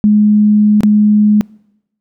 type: tone with dropouts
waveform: sine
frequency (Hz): 210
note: G#3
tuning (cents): +19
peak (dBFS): -5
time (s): 0.04-1.41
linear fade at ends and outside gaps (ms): 0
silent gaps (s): 0.807-0.834
effects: noise-tail reverb RT60 0.9 s tail -26 dB re dry